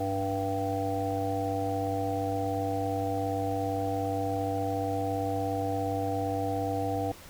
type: harmonic tone with a mistuned harmonic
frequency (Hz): 97.3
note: G2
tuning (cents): -12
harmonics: 1 / 3 / 5 / 7 / 8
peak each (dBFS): -34 / -34 / -34 / -34 / -34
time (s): 0-7.12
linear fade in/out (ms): 5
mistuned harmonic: 1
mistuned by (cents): +44
effects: pink hiss -49 dBFS RMS until 7.29 s